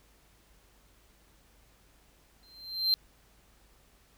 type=tone with exponential growth; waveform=triangle; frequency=4138 Hz; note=C8; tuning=20 cents flat; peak=-19 dBFS; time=2.43-2.94 s; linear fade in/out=0 ms; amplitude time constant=110 ms; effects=added 50 Hz sine -64 dBFS peak until 4.17 s + pink hiss -64 dBFS RMS until 4.17 s